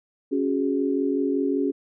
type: chord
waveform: sine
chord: C# suspended fourth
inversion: none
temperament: equal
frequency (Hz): 277.2 / 370 / 415.3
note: C#4 / F#4 / G#4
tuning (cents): 0 / 0 / 0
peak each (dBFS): -23 / -27 / -27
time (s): 0.31-1.72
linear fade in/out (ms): 20
effects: none